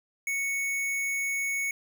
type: tone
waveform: square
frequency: 2217 Hz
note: C#7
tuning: in tune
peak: -28 dBFS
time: 0.27-1.71 s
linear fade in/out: 2 ms
effects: none